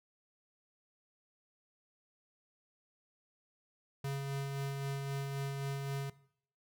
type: tone with tremolo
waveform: square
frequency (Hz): 138.4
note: C#3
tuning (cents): -2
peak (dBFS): -35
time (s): 4.04-6.1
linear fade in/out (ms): 5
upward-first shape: sine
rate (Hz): 3.8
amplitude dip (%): 30
effects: noise-tail reverb RT60 0.6 s tail -18 dB re dry